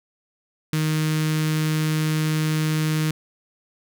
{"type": "tone with notch filter", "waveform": "sawtooth", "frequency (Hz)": 155.56, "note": "D#3", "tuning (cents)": 0, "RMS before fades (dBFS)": -22, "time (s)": [0.73, 3.11], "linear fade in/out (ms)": 2, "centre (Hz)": 700, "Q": 0.63, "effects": []}